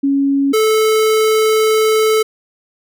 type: tone pair in turn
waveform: sine / square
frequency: 277.2 / 436 Hz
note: C#4 / A4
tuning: 0 / -16 cents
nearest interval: minor sixth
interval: 784 cents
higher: second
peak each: -11 dBFS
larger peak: neither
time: 0.03-0.53 / 0.53-2.23 s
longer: second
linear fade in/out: 10 ms
effects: none